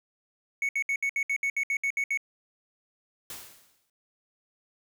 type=tone bursts; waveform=triangle; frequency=2217 Hz; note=C#7; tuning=in tune; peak=-23 dBFS; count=12; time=0.62-2.174 s; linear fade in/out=2 ms; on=69 ms; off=66 ms
type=noise with exponential decay; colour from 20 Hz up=white; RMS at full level=-38 dBFS; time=3.3-3.9 s; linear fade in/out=2 ms; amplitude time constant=130 ms
effects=none